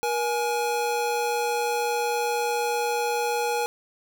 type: tone pair together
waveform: square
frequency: 476.5 / 836 Hz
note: A#4 / G#5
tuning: +38 / +11 cents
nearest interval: minor seventh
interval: 973 cents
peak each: -27 dBFS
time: 0.03-3.66 s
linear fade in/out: 0 ms
effects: 9-bit